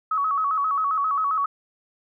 sine tone with vibrato, 1199 Hz, D6, 36 cents sharp, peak -20 dBFS, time 0.11-1.46 s, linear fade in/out 5 ms, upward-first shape square, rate 7.5 Hz, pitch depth 110 cents each way, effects none

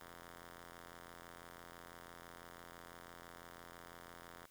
5% pulse ring-modulated tone, 86 Hz, F2, 26 cents flat, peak -39 dBFS, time 0-4.46 s, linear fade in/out 5 ms, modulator 842 Hz, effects white hiss -68 dBFS RMS until 4.5 s

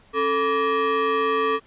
square ring-modulated tone, 357.4 Hz, F4, 40 cents sharp, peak -17 dBFS, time 0.13-1.6 s, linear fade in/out 50 ms, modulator 799 Hz, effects pink hiss -55 dBFS RMS until 1.66 s + resampled to 8000 Hz

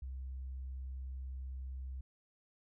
sine tone, 65.41 Hz, C2, in tune, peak -39 dBFS, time 0.02-2.01 s, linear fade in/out 5 ms, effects tanh soft clip ceiling -37 dBFS

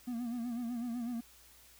triangle tone with vibrato, 238.4 Hz, A#3, 39 cents sharp, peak -33 dBFS, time 0.07-1.21 s, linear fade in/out 10 ms, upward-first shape sine, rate 8 Hz, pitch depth 76 cents each way, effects added 60 Hz sine -67 dBFS peak until 1.79 s + white hiss -60 dBFS RMS until 1.79 s

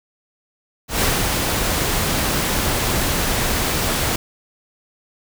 pink noise with ADSR envelope, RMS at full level -17 dBFS, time 0.88-4.16 s, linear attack 130 ms, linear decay 190 ms, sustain -3 dB, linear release 4 ms, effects none

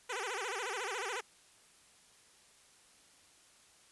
10% pulse tone with vibrato, 440.1 Hz, A4, in tune, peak -28 dBFS, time 0.09-1.21 s, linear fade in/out 10 ms, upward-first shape sine, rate 14 Hz, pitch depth 260 cents each way, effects white hiss -63 dBFS RMS until 3.91 s + resampled to 24000 Hz

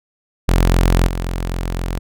sawtooth tone with level steps, 43.81 Hz, F1, 6 cents sharp, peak -7 / -16 dBFS, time 0.48-1.99 s, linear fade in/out 10 ms, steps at 1.07 s, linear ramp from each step 10 ms, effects none

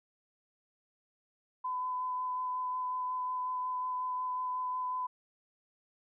sine tone with vibrato, 1008 Hz, B5, 35 cents sharp, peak -32 dBFS, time 1.64-5.07 s, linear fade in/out 10 ms, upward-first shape sine, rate 5.5 Hz, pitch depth 10 cents each way, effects none

